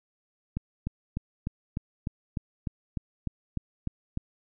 click train, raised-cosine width 5 ms, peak -17 dBFS, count 13, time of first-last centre 0.57-4.174 s, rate 3.33 Hz, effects none

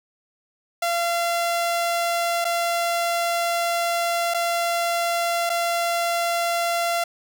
sawtooth tone with dropouts, 685 Hz, F5, 34 cents flat, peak -17 dBFS, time 0.82-7.04 s, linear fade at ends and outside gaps 5 ms, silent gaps 2.445-2.45 / 4.339-4.344 / 5.495-5.499 s, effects none

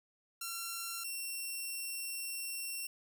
5% pulse tone pair in turn, 1364 / 2720 Hz, F6 / F7, -41 / -46 cents, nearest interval octave, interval 1195 cents, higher second, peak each -27 / -29 dBFS, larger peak first, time 0.41-1.04 / 1.04-2.87 s, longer second, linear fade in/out 5 ms, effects none

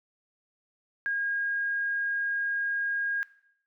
sine tone, 1628 Hz, G#6, 35 cents flat, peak -26 dBFS, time 1.06-3.23 s, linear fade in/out 0 ms, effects noise-tail reverb RT60 0.7 s tail -19 dB re dry

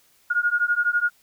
sine beating tone pair, 1426 / 1438 Hz, F6 / F#6, +36 / -50 cents, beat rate 12 Hz, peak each -22 dBFS, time 0.3-1.1 s, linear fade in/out 10 ms, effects white hiss -60 dBFS RMS until 1.22 s

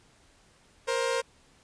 sawtooth tone pair together, 470 / 527.6 Hz, A#4 / C5, +14 / +14 cents, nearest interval major second, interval 200 cents, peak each -25 dBFS, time 0.87-1.22 s, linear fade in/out 20 ms, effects pink hiss -61 dBFS RMS until 1.63 s + resampled to 22050 Hz

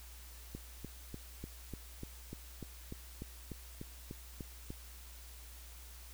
click train, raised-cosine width 3 ms, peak -30 dBFS, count 15, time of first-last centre 0.55-4.704 s, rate 3.37 Hz, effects added 60 Hz sine -51 dBFS peak until 6.13 s + white hiss -56 dBFS RMS until 6.13 s

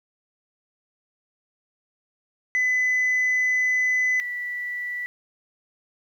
sine tone pair in turn, 2008 / 1962.1 Hz, B6 / B6, +28 / -12 cents, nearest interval unison, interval 40 cents, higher first, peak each -17 / -27 dBFS, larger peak first, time 2.55-4.2 / 4.2-5.06 s, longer first, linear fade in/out 0 ms, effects tanh soft clip ceiling -17 dBFS + 9-bit

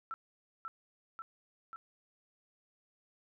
sine tone with echo, 1333 Hz, E6, 19 cents sharp, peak -37 dBFS, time 0.11-0.14 s, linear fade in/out 0 ms, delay 540 ms, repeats 3, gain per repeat -2 dB, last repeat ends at 1.76 s, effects none

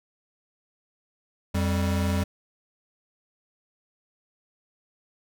square tone pair together, 87.31 / 196 Hz, F2 / G3, 0 / 0 cents, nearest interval octave + major second, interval 1400 cents, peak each -25 / -28 dBFS, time 1.54-2.24 s, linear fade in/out 10 ms, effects none

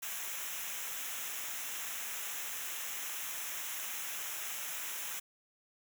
white noise with comb filter, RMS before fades -40 dBFS, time 0.02-5.2 s, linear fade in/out 10 ms, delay 0.22 ms, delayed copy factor -0.75, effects none

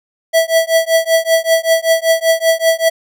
square tone with tremolo, 655 Hz, E5, 11 cents flat, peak -7 dBFS, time 0.33-2.9 s, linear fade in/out 20 ms, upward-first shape triangle, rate 5.2 Hz, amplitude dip 100%, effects none

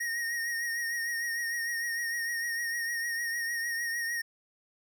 square tone with vibrato, 1864.7 Hz, A#6, in tune, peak -31 dBFS, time 0-4.22 s, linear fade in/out 10 ms, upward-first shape triangle, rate 6.6 Hz, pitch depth 44 cents each way, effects none

